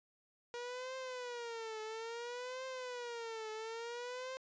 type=tone with vibrato; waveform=sawtooth; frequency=476.3 Hz; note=A#4; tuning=37 cents sharp; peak=-38 dBFS; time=0.54-4.37 s; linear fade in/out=0 ms; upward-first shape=triangle; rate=0.59 Hz; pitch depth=170 cents each way; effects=resampled to 16000 Hz